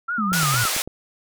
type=tone with vibrato; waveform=sine; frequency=1328 Hz; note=E6; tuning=12 cents sharp; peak=-22 dBFS; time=0.08-0.69 s; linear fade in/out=10 ms; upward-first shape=sine; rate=4.3 Hz; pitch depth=170 cents each way
type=exponential sweep; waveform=sine; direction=down; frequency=226.1 to 112.1 Hz; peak=-22 dBFS; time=0.18-0.64 s; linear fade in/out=5 ms
type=click train; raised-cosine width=2 ms; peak=-20 dBFS; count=6; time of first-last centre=0.32-0.876 s; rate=9 Hz
type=band-pass noise; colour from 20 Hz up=white; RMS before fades=-24 dBFS; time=0.33-0.82 s; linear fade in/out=0 ms; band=560 to 10000 Hz; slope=12 dB/octave
effects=none